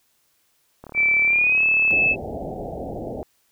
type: click train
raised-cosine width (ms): 1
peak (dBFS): -24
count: 40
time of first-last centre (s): 0.84-1.906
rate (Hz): 36.6
type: tone with pitch glide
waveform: sine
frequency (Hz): 2325 to 2610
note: D7 to E7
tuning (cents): -18 to -18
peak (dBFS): -15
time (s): 0.94-2.16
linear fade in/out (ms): 50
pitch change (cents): +200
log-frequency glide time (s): 1.25-1.64
type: low-pass noise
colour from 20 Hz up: white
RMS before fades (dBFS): -31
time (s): 1.91-3.23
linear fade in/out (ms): 0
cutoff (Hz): 780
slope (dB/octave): 96
effects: white hiss -65 dBFS RMS until 3.51 s